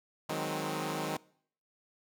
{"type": "chord", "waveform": "10% pulse", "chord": "Ab dominant seventh", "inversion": "second", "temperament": "equal", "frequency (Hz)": [155.56, 185, 207.7, 261.6], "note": ["Eb3", "Gb3", "Ab3", "C4"], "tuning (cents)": [0, 0, 0, 0], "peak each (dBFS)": [-28, -31, -32, -32], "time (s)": [0.29, 1.17], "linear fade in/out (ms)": 5, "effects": ["noise-tail reverb RT60 0.6 s tail -23 dB re dry"]}